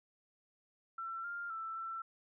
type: tone with pitch steps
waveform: sine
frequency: 1345 / 1399 / 1328 / 1339 Hz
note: E6 / F6 / E6 / E6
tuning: +34 / +3 / +12 / +27 cents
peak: -39 dBFS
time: 0.98-2.02 s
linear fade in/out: 5 ms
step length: 260 ms
effects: none